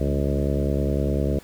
harmonic tone with a mistuned harmonic, 70 Hz, C#2, 18 cents sharp, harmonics 1 / 2 / 3 / 4 / 5 / 6 / 7 / 8 / 9, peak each -24 / -27 / -29 / -30 / -31 / -32 / -32 / -33 / -34 dBFS, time 0-1.39 s, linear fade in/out 5 ms, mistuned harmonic 2, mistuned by +50 cents, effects pink hiss -49 dBFS RMS until 1.43 s

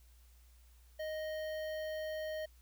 square tone with notch filter, 622.3 Hz, D#5, in tune, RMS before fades -40 dBFS, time 0.99-2.46 s, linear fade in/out 10 ms, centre 8000 Hz, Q 0.55, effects added 60 Hz sine -59 dBFS peak until 2.61 s + white hiss -70 dBFS RMS until 2.61 s

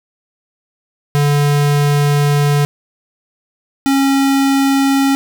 square tone pair in turn, 144.9 / 273.5 Hz, D3 / C#4, -23 / -23 cents, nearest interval major seventh, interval 1100 cents, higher second, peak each -11 dBFS, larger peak neither, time 1.15-2.65 / 3.86-5.15 s, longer first, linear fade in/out 0 ms, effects 8-bit

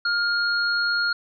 sine tone pair together, 1411 / 4301 Hz, F6 / C8, +17 / +47 cents, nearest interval octave + perfect fifth, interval 1930 cents, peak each -21 / -26 dBFS, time 0.05-1.13 s, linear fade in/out 5 ms, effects none

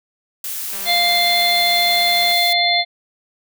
blue noise, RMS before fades -26 dBFS, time 0.44-2.53 s, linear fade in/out 2 ms
click train, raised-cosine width 0.3 ms, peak -20 dBFS, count 311, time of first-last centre 0.73-2.32 s, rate 195 Hz
harmonic tone, 698.5 Hz, F5, in tune, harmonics 1 / 3 / 5 / 6, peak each -19 / -19 / -19 / -19 dBFS, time 0.85-2.85 s, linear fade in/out 50 ms
effects none

